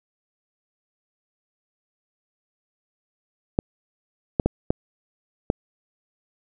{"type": "clicks", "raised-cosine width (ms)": 2, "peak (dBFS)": -5, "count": 5, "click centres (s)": [3.589, 4.398, 4.46, 4.705, 5.501], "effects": []}